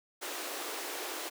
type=high-pass noise; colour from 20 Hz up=pink; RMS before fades=-39 dBFS; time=0.21-1.3 s; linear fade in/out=20 ms; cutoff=310 Hz; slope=48 dB/octave; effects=none